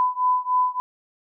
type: beating tone pair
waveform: sine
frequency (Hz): 1001 / 1004.4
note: B5 / B5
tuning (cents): +23 / +29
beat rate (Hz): 3.4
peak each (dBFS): -21 / -22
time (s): 0-0.8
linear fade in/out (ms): 0
effects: none